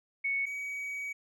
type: tone pair in turn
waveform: sine / triangle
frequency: 2217 / 2264 Hz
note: C#7 / C#7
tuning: 0 / +36 cents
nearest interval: unison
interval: 36 cents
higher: second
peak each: -28 / -33 dBFS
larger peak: first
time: 0.24-0.46 / 0.46-1.13 s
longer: second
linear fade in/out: 10 ms
effects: none

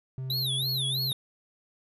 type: tone with pitch glide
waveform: triangle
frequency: 130.81 to 133.17 Hz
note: C3 to C3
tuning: 0 to +31 cents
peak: -30 dBFS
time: 0.18-1.12 s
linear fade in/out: 0 ms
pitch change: +31 cents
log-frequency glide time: 0.3-0.84 s
type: tone with vibrato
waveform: square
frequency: 3808 Hz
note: A#7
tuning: 36 cents sharp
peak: -28 dBFS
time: 0.3-1.13 s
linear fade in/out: 2 ms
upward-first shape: sine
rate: 3.1 Hz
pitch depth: 230 cents each way
effects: resampled to 32000 Hz

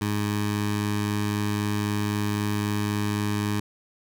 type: tone with notch filter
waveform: 15% pulse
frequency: 103.83 Hz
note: G#2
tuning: in tune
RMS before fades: -26 dBFS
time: 0.01-3.6 s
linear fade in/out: 5 ms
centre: 520 Hz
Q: 1.8
effects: none

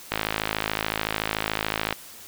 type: click train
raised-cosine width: 0.3 ms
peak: -7 dBFS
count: 98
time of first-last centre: 0.12-1.926 s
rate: 53.7 Hz
effects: white hiss -44 dBFS RMS until 2.27 s

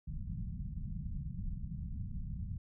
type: low-pass noise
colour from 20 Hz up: pink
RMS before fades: -40 dBFS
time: 0.07-2.58 s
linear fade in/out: 5 ms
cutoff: 200 Hz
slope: 48 dB/octave
effects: none

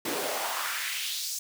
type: noise with high-pass filter sweep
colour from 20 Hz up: pink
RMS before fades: -32 dBFS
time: 0.05-1.39 s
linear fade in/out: 5 ms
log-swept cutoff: 310 to 6500 Hz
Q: 2.1
effects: none

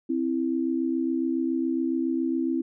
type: tone pair together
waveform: sine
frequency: 262.4 / 329.6 Hz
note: C4 / E4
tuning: +5 / 0 cents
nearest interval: major third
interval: 395 cents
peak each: -26 dBFS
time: 0.09-2.62 s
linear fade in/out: 10 ms
effects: none

